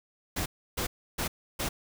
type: noise bursts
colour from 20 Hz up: pink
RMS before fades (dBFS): -31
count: 4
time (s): 0.36-1.69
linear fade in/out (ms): 10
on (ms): 100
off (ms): 310
effects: none